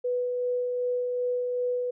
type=tone with tremolo; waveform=sine; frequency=493.9 Hz; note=B4; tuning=in tune; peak=-24 dBFS; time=0.04-1.91 s; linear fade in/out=10 ms; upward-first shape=sine; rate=2.6 Hz; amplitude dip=25%; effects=none